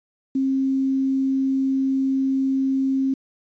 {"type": "tone with quantisation", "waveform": "sine", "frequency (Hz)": 267.6, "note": "C4", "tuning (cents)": 39, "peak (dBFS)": -18, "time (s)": [0.35, 3.14], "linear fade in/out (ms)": 5, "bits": 8, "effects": ["resampled to 16000 Hz"]}